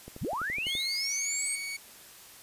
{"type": "click train", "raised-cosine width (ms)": 2, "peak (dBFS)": -29, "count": 9, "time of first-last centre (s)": [0.08, 0.752], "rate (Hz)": 11.9}
{"type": "linear sweep", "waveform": "sine", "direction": "up", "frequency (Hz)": [43.65, 8660], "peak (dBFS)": -30, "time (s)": [0.21, 1.56], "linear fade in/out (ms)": 10}
{"type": "tone with pitch glide", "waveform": "sawtooth", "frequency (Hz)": [2156, 2237], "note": ["C#7", "C#7"], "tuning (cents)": [-49, 15], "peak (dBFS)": -31, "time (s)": [0.66, 1.77], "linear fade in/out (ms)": 10, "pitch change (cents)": 64, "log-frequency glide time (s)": [0.94, 1.12]}
{"effects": ["white hiss -51 dBFS RMS until 2.42 s", "resampled to 32000 Hz"]}